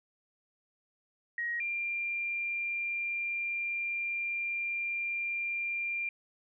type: tone pair in turn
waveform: sine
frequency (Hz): 1889 / 2385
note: A#6 / D7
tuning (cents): +22 / +26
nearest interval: major third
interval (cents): 404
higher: second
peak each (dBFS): -31 / -31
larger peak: neither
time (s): 1.38-1.6 / 1.6-6.09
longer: second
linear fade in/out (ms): 2
effects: none